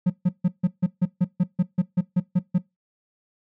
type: tone bursts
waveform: triangle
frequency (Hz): 180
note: F#3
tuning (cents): -47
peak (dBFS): -13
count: 14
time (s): 0.06-2.584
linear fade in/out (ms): 10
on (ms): 41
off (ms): 150
effects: noise-tail reverb RT60 0.2 s tail -22 dB re dry + tanh soft clip ceiling -9 dBFS